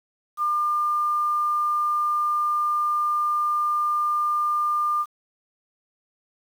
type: tone with quantisation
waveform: sine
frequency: 1200 Hz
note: D6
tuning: 37 cents sharp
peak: -20 dBFS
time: 0.37-5.06 s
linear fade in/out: 50 ms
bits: 8
effects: none